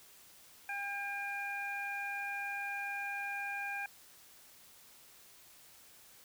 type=harmonic tone; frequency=803 Hz; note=G5; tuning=41 cents sharp; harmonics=1 / 2 / 3; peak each=-42 / -40 / -41 dBFS; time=0.69-3.86 s; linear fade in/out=2 ms; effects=white hiss -59 dBFS RMS until 6.24 s